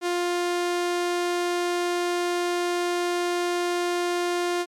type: tone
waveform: sawtooth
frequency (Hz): 351.4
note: F4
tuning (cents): +11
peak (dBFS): -19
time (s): 0.01-4.66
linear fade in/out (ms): 50
effects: low-pass 10000 Hz 12 dB/octave + MP3 96 kbps